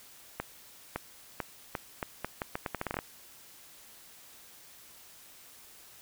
accelerating click train, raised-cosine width 0.5 ms, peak -17 dBFS, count 16, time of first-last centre 0.4-2.989 s, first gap 560 ms, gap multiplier 0.79, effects white hiss -54 dBFS RMS until 6.01 s

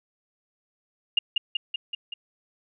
sine tone with echo, 2832 Hz, F7, 23 cents sharp, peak -16 dBFS, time 1.17-1.19 s, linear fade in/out 5 ms, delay 190 ms, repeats 5, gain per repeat -3 dB, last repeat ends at 2.14 s, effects none

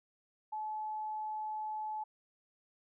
sine tone, 860 Hz, A5, 40 cents flat, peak -36 dBFS, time 0.52-2.04 s, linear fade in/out 10 ms, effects none

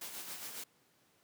white noise with tremolo, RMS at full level -43 dBFS, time 0.01-0.64 s, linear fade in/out 5 ms, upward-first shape sine, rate 7.3 Hz, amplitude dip 45%, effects pink hiss -70 dBFS RMS until 1.23 s + high-pass 150 Hz 12 dB/octave

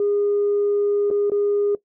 sine tone with dropouts, 408.8 Hz, G#4, 27 cents flat, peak -16 dBFS, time 0-1.75 s, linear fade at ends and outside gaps 2 ms, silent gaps 1.103-1.111 / 1.299-1.318 s, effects noise-tail reverb RT60 0.1 s tail -18 dB re dry + tanh soft clip ceiling -13 dBFS

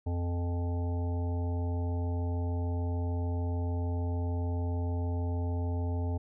harmonic tone with a mistuned harmonic, 86.7 Hz, F2, 12 cents flat, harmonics 1 / 3 / 5 / 7 / 9 / 10, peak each -29 / -39 / -43 / -46 / -48 / -49 dBFS, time 0.06-6.18 s, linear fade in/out 10 ms, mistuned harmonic 7, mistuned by +22 cents, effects none

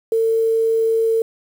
sine tone with quantisation, 450.5 Hz, A4, 41 cents sharp, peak -14 dBFS, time 0.12-1.22 s, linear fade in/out 2 ms, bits 7, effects none

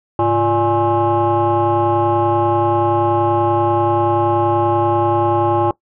sine tone with frequency modulation, 587.3 Hz, D5, in tune, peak -11 dBFS, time 0.19-5.71 s, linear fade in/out 2 ms, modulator 241 Hz, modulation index 1.8, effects noise-tail reverb RT60 0.1 s tail -20 dB re dry + tanh soft clip ceiling -8 dBFS

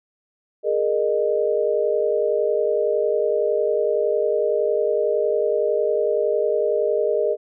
sine chord, Ab suspended second, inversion none, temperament equal with one note detuned, 415.3 / 466.2 / 614 Hz, Ab4 / Bb4 / Eb5, 0 / 0 / -23 cents, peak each -22 dBFS, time 0.63-7.37 s, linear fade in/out 50 ms, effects none

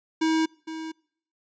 square tone with echo, 319.9 Hz, D#4, 48 cents sharp, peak -21 dBFS, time 0.21-0.46 s, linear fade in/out 10 ms, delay 460 ms, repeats 1, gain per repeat -12 dB, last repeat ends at 0.92 s, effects noise-tail reverb RT60 0.6 s tail -25 dB re dry + resampled to 16000 Hz

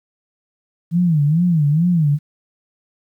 sine tone with vibrato, 160.4 Hz, E3, 47 cents flat, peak -12 dBFS, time 0.91-2.19 s, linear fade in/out 50 ms, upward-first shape sine, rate 2.3 Hz, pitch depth 190 cents each way, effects 9-bit

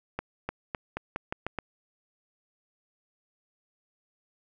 accelerating click train, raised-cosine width 0.5 ms, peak -16 dBFS, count 8, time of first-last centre 0.19-1.587 s, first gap 300 ms, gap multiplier 0.86, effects none

